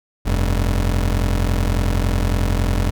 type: tone pair together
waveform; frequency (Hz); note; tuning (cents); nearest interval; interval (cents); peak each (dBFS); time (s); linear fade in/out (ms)
25% pulse; 43.53 / 98; F1 / G2; -5 / 0; octave + major second; 1405; -13 / -20; 0.25-2.91; 20
effects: none